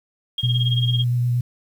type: tone with tremolo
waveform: sine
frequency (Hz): 3250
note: G#7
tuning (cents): -38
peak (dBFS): -20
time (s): 0.38-1.04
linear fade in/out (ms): 2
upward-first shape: sine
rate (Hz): 18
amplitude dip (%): 85
type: tone with vibrato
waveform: sine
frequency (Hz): 121.9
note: B2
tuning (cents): -22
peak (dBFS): -17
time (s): 0.43-1.41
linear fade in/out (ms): 5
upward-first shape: sine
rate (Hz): 8.7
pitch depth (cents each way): 15
effects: 8-bit